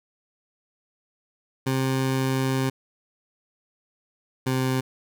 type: tone pair in turn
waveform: 20% pulse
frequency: 132.3 / 130.25 Hz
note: C3 / C3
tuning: +20 / -7 cents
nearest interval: unison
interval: 27 cents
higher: first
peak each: -17 dBFS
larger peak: neither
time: 1.66-2.7 / 4.46-4.81 s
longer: first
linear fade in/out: 10 ms
effects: none